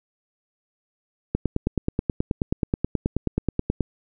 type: click train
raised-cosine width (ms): 3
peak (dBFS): -8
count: 24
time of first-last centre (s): 1.35-3.807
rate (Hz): 9.36
effects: none